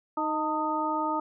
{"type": "harmonic tone with a mistuned harmonic", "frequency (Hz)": 311.1, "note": "D#4", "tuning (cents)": 0, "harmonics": [1, 2, 3, 4], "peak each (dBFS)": [-32, -35, -29, -31], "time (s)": [0.17, 1.2], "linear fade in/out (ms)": 5, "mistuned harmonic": 3, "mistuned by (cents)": -55, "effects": []}